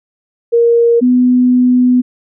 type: tone pair in turn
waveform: sine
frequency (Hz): 468.4 / 249.5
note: A#4 / B3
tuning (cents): +8 / +18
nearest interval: major seventh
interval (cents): 1090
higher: first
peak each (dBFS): -6 / -6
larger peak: neither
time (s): 0.52-1.01 / 1.01-2.02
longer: second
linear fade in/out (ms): 20
effects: none